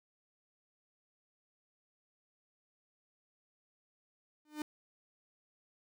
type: tone with exponential growth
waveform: 45% pulse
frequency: 301.8 Hz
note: D4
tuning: 47 cents sharp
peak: -33 dBFS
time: 4.45-4.62 s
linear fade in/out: 2 ms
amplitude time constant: 36 ms
effects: none